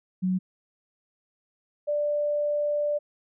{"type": "tone pair in turn", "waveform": "sine", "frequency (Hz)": [185, 589], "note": ["F#3", "D5"], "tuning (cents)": [0, 5], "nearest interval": "octave + minor sixth", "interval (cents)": 2005, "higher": "second", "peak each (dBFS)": [-22, -23], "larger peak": "first", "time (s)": [[0.22, 0.39], [1.87, 2.99]], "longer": "second", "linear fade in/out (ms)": 20, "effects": []}